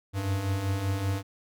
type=beating tone pair; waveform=square; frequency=93.3 / 98.5 Hz; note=F#2 / G2; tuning=+15 / +9 cents; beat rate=5.2 Hz; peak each=-35 / -28 dBFS; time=0.13-1.23 s; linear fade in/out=50 ms; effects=none